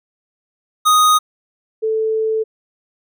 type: tone pair in turn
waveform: square / sine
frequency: 1244.5 / 440 Hz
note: D#6 / A4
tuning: 0 / 0 cents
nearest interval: octave + tritone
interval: 1800 cents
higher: first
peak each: -10 / -15 dBFS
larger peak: first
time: 0.85-1.19 / 1.82-2.44 s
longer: second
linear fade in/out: 20 ms
effects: none